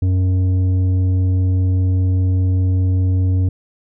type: tone with tanh clipping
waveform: sine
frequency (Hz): 92.5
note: F#2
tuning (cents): 0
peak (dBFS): -14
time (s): 0.02-3.49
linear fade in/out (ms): 5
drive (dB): 8
effects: none